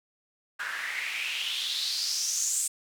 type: noise with band-pass filter sweep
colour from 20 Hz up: white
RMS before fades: -31 dBFS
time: 0.59-2.68 s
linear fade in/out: 10 ms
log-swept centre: 1500 to 8100 Hz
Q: 5.2
effects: none

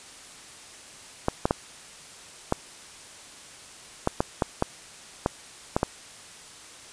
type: clicks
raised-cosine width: 1 ms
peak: -7 dBFS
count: 11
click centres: 1.284 / 1.455 / 1.509 / 2.524 / 4.074 / 4.205 / 4.422 / 4.624 / 5.261 / 5.765 / 5.831 s
effects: white hiss -46 dBFS RMS until 6.92 s + resampled to 22050 Hz

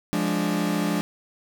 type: chord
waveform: 40% pulse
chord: D diminished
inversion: first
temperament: equal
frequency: 174.61 / 207.7 / 293.7 Hz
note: F3 / Ab3 / D4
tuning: 0 / 0 / 0 cents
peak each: -26 dBFS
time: 0.13-1.01 s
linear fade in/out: 0 ms
effects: none

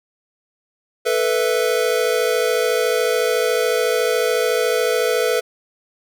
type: chord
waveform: square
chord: A suspended second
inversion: none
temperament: equal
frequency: 440 / 493.9 / 659.3 Hz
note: A4 / B4 / E5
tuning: 0 / 0 / 0 cents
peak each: -21 / -20 / -25 dBFS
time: 1.05-5.41 s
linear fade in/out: 20 ms
effects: none

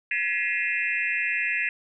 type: tone cluster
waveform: sine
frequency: 1698 / 1928 / 2110 / 2450 / 2668 Hz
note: G#6 / B6 / C7 / D#7 / E7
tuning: +38 / -42 / +14 / -27 / +20 cents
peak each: -30 dBFS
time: 0.11-1.69 s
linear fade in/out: 2 ms
effects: none

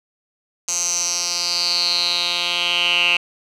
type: tone with band-pass filter sweep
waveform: 10% pulse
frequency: 174.61 Hz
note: F3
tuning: in tune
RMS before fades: -20 dBFS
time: 0.68-3.17 s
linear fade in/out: 5 ms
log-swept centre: 6600 to 2700 Hz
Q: 6.9
effects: none

